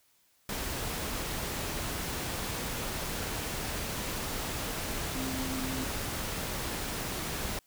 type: tone in noise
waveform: sine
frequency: 261.6 Hz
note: C4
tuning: in tune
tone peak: -35 dBFS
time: 5.15-5.84 s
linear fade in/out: 2 ms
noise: pink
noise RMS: -35 dBFS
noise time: 0.49-7.59 s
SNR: -3 dB
effects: white hiss -68 dBFS RMS until 7.66 s